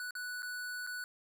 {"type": "tone with dropouts", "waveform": "square", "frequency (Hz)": 1480, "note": "F#6", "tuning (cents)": 0, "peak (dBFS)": -39, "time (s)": [0, 1.04], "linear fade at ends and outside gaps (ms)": 1, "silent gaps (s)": [[0.108, 0.152], [0.422, 0.429], [0.866, 0.872]], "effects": []}